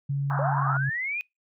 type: tone with pitch glide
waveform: sine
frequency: 140 to 135.62 Hz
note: C#3 to C#3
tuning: +18 to -38 cents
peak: -24 dBFS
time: 0.09-0.9 s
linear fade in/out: 10 ms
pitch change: -56 cents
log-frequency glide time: 0.55-0.76 s
type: band-pass noise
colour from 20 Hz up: white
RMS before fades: -31 dBFS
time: 0.3-0.77 s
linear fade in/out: 0 ms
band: 670 to 1600 Hz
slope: 96 dB/octave
type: linear sweep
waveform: sine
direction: up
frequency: 526 to 2509 Hz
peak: -27 dBFS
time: 0.39-1.21 s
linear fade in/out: 0 ms
effects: noise-tail reverb RT60 0.2 s tail -26 dB re dry